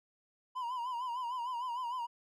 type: tone with vibrato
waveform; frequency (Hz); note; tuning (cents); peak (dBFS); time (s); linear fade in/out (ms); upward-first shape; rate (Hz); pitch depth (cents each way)
triangle; 980; B5; -14; -33; 0.55-2.07; 20; sine; 6.6; 90
effects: none